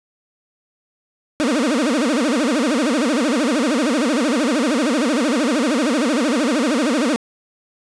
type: tone with vibrato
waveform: 30% pulse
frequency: 268.6 Hz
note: C4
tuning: 46 cents sharp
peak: -13 dBFS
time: 1.4-7.16 s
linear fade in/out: 0 ms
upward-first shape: sine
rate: 13 Hz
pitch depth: 290 cents each way
effects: resampled to 22050 Hz + 8-bit